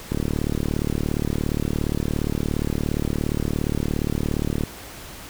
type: click train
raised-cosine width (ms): 3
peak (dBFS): -10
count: 169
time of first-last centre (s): 0.12-4.636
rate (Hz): 37.2
effects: pink hiss -39 dBFS RMS until 5.29 s